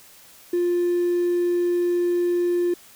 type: tone with hard clipping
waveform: triangle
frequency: 350.8 Hz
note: F4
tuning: 8 cents sharp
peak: -19 dBFS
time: 0.53-2.74 s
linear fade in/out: 5 ms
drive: 4 dB
effects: white hiss -49 dBFS RMS until 2.95 s